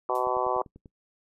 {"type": "harmonic tone", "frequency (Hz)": 126.1, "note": "B2", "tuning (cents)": 36, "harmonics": [3, 4, 5, 6, 7, 8, 9], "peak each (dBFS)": [-32, -32, -32, -32, -32, -32, -32], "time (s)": [0.09, 0.62], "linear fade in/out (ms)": 2}
{"type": "noise with exponential decay", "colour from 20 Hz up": "blue", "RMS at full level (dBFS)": -44, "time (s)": [0.15, 0.32], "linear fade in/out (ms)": 2, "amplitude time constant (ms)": 35}
{"type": "click train", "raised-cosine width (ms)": 3, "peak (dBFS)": -34, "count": 7, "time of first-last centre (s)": [0.27, 0.858], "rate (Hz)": 10.2}
{"effects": ["noise-tail reverb RT60 0.1 s tail -22 dB re dry", "resampled to 32000 Hz"]}